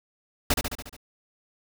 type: noise with echo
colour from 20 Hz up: pink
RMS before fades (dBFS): -21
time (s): 0.5-0.54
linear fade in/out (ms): 5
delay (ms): 71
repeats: 6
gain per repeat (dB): -4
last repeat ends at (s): 0.966
effects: none